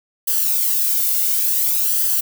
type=noise with flanger; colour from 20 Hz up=violet; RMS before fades=-18 dBFS; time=0.27-2.21 s; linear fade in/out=10 ms; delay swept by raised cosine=0.64 to 1.41 ms; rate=0.57 Hz; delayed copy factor=+0.6; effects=none